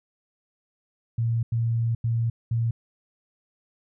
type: tone bursts at uneven times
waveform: sine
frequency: 115.6 Hz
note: A#2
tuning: 14 cents flat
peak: -21 dBFS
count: 4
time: 1.18-1.43 / 1.52-1.95 / 2.04-2.3 / 2.51-2.71 s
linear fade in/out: 5 ms
effects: none